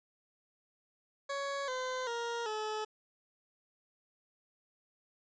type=tone with pitch steps; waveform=20% pulse; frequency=558 / 511.7 / 469.2 / 430.3 Hz; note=C#5 / C5 / A#4 / A4; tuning=+11 / -39 / +11 / -39 cents; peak=-30 dBFS; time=1.29-2.85 s; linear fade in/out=10 ms; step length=390 ms; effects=resampled to 16000 Hz + 10-bit